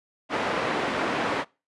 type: band-pass noise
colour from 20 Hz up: pink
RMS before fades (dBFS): -27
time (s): 0.29-1.45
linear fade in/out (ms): 50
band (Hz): 280 to 2200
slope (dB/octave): 12
effects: noise-tail reverb RT60 0.3 s tail -24 dB re dry + resampled to 24000 Hz